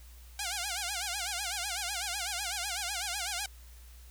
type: tone with vibrato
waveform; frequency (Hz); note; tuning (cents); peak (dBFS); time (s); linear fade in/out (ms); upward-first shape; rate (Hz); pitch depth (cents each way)
5% pulse; 761; F#5; +48; -21; 0.39-3.46; 2; sine; 8; 170
effects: added 60 Hz sine -49 dBFS peak until 4.1 s + white hiss -59 dBFS RMS until 4.1 s